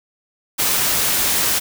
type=noise; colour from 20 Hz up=white; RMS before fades=-18 dBFS; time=0.58-1.6 s; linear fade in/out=20 ms; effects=none